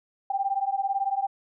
sine beating tone pair, 778 / 796 Hz, G5 / G5, -13 / +26 cents, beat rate 18 Hz, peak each -27 dBFS, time 0.3-1.27 s, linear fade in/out 5 ms, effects none

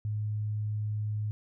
sine tone, 106 Hz, G#2, 36 cents sharp, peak -29 dBFS, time 0.05-1.31 s, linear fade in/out 0 ms, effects none

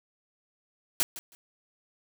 white noise with echo, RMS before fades -25 dBFS, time 1-1.03 s, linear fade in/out 0 ms, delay 160 ms, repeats 2, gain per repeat -15 dB, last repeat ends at 1.35 s, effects none

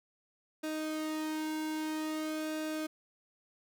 sawtooth tone with flanger, 311.1 Hz, D#4, in tune, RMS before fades -36 dBFS, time 0.63-2.87 s, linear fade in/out 10 ms, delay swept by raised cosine 0.96 to 1.61 ms, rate 0.51 Hz, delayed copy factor -0.6, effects none

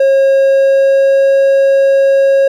triangle tone with pitch glide, 542 to 545.8 Hz, C#5 to C#5, -39 to -27 cents, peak -4 dBFS, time 0-2.48 s, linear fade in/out 5 ms, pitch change +12 cents, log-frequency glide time 0.33-1.35 s, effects none

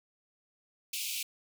pink high-pass noise, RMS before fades -36 dBFS, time 0.93-1.23 s, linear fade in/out 5 ms, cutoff 2300 Hz, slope 96 dB/octave, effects none

